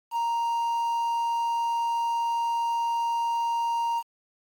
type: tone with quantisation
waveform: triangle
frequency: 932.3 Hz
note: A#5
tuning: in tune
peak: -22 dBFS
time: 0.11-4.03 s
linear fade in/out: 50 ms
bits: 8
effects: AAC 64 kbps